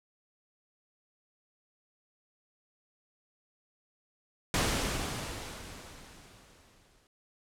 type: noise with exponential decay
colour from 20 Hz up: pink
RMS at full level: -27 dBFS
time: 4.54-7.07 s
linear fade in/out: 1 ms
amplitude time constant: 550 ms
effects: low-pass 10000 Hz 12 dB/octave